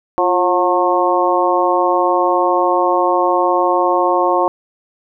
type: harmonic tone with a mistuned harmonic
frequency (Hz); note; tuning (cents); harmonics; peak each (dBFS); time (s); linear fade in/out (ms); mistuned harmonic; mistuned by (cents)
180.6; F#3; -42; 2 / 3 / 4 / 5 / 6; -18 / -18 / -18 / -18 / -18; 0.18-4.48; 0; 2; -54
effects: none